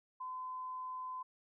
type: tone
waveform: sine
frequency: 1021 Hz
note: C6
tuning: 43 cents flat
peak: -40 dBFS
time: 0.2-1.23 s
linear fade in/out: 10 ms
effects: none